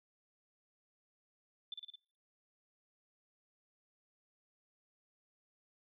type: tone with echo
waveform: sine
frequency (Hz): 3520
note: A7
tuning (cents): 0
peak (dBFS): -40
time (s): 1.72-1.74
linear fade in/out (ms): 2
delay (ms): 54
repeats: 4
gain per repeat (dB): -2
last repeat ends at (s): 1.956
effects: noise-tail reverb RT60 0.5 s tail -26 dB re dry